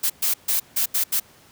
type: noise bursts at uneven times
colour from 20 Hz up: blue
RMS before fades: -21 dBFS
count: 6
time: 0.03-0.1 / 0.22-0.34 / 0.48-0.6 / 0.76-0.86 / 0.94-1.04 / 1.12-1.2 s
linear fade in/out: 10 ms
effects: pink hiss -52 dBFS RMS until 1.51 s + high-pass 80 Hz 12 dB/octave